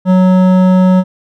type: tone with hard clipping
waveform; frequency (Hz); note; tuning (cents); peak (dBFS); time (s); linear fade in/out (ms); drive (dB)
sine; 185; F#3; 0; -7; 0.05-1.04; 50; 12
effects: none